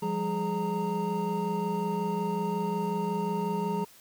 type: tone cluster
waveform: triangle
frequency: 173.9 / 199.4 / 418.3 / 924 Hz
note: F3 / G3 / G#4 / A#5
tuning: -7 / +30 / +12 / -16 cents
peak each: -31 dBFS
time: 0.02-3.85 s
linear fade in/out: 10 ms
effects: white hiss -55 dBFS RMS until 4 s